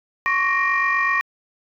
sine tone cluster, 1088 / 1136 / 1865 / 2384 Hz, C#6 / C#6 / A#6 / D7, -33 / +42 / 0 / +25 cents, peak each -24 / -23 / -19 / -25 dBFS, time 0.26-1.21 s, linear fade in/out 0 ms, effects tanh soft clip ceiling -9 dBFS

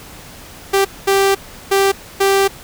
sawtooth tone bursts at uneven times, 392 Hz, G4, in tune, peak -7 dBFS, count 4, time 0.73-0.85 / 1.07-1.35 / 1.71-1.92 / 2.2-2.48 s, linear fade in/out 10 ms, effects pink hiss -37 dBFS RMS until 2.63 s

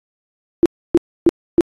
sine tone bursts, 339.2 Hz, E4, 50 cents sharp, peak -6 dBFS, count 4, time 0.63-1.608 s, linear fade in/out 0 ms, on 27 ms, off 290 ms, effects AAC 32 kbps

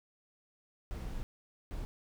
brown noise bursts at uneven times, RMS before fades -39 dBFS, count 2, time 0.91-1.23 / 1.71-1.85 s, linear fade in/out 0 ms, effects none

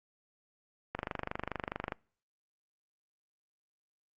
click train, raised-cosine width 0.5 ms, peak -19 dBFS, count 25, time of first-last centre 0.95-1.922 s, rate 24.7 Hz, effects noise-tail reverb RT60 0.5 s tail -26 dB re dry + Opus 48 kbps

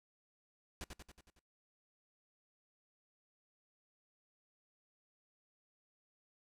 pink noise with echo, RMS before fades -44 dBFS, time 0.81-0.84 s, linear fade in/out 0 ms, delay 92 ms, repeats 6, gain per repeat -4 dB, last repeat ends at 1.392 s, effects noise-tail reverb RT60 0.3 s tail -26 dB re dry + low-pass 10000 Hz 12 dB/octave

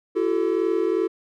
triangle tone cluster, 337.8 / 380.4 / 440.2 Hz, E4 / F#4 / A4, +42 / +48 / +1 cents, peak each -22 dBFS, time 0.15-1.08 s, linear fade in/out 20 ms, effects none

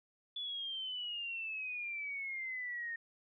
sine exponential sweep, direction down, 3455 to 1836 Hz, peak -38 dBFS, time 0.36-2.96 s, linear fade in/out 5 ms, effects none

